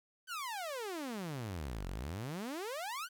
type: exponential two-way sweep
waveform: sawtooth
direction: down then up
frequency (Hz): 1568 to 42.31 to 1568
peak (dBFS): -35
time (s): 0.27-3.09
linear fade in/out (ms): 50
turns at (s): 1.88
effects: 11-bit